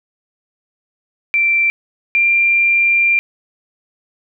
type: tone pair in turn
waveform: sine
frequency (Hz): 2349 / 2379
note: D7 / D7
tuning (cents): 0 / +22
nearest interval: unison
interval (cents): 22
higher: second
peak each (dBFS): -11 / -10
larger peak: second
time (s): 1.34-1.7 / 2.15-3.19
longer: second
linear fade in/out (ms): 0
effects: none